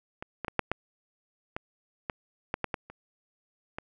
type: clicks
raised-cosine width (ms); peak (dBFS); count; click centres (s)
0.5; -22 / -18 / -17 / -8 / -12 / -18 / -16 / -13 / -13 / -15 / -29 / -20; 12; 0.225 / 0.447 / 0.482 / 0.593 / 0.716 / 1.565 / 2.098 / 2.541 / 2.643 / 2.742 / 2.9 / 3.785
effects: none